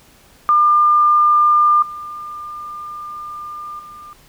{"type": "tone with level steps", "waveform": "sine", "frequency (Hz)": 1201, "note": "D6", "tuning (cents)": 38, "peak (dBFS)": [-9, -27, -34], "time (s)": [0.49, 4.13], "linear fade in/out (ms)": 0, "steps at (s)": [1.82, 3.79], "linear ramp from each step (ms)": 5, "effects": ["pink hiss -49 dBFS RMS until 4.28 s"]}